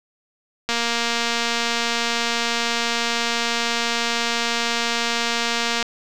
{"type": "click train", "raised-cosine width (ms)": 0.2, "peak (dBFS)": -5, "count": 1203, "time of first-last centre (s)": [0.69, 5.827], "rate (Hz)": 234, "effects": []}